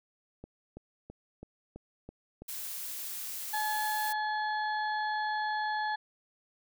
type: click train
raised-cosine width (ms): 2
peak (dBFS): -31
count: 7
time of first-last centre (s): 0.44-2.42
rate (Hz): 3.03
type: noise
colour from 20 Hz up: blue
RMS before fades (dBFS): -39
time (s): 2.48-4.13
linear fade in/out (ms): 10
type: harmonic tone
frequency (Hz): 854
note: G#5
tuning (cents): +48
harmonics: 1 / 2 / 4 / 5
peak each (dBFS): -31 / -35 / -47 / -46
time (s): 3.53-5.96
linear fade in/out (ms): 10
effects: none